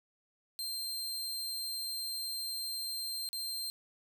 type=tone with dropouts; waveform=sawtooth; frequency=4161 Hz; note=C8; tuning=10 cents flat; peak=-33 dBFS; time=0.59-3.7 s; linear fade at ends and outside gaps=0 ms; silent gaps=3.289-3.33 s; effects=11-bit